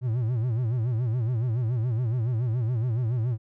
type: tone with vibrato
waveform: triangle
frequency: 118.2 Hz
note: A#2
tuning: 24 cents sharp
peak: -21 dBFS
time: 0.01-3.38 s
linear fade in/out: 50 ms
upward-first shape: sine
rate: 7.1 Hz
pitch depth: 150 cents each way
effects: none